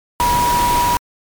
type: tone in noise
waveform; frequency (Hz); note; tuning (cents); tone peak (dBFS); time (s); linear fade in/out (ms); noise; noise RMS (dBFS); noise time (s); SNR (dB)
sine; 967; B5; -37; -13; 0.2-0.97; 0; pink; -21; 0.2-0.97; +5
effects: MP3 96 kbps